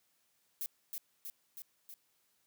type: noise with echo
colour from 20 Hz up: violet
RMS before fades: -38 dBFS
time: 0.61-0.66 s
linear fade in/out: 0 ms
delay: 320 ms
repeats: 4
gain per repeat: -3 dB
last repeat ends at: 1.94 s
effects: white hiss -75 dBFS RMS until 2.46 s + high-pass 80 Hz 12 dB/octave